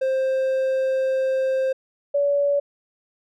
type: tone pair in turn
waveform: triangle / sine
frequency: 527 / 569.9 Hz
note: C5 / C#5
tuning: +12 / +48 cents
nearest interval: minor second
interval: 136 cents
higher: second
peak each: -17 dBFS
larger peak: neither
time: 0.01-1.73 / 2.14-2.6 s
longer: first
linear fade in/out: 10 ms
effects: none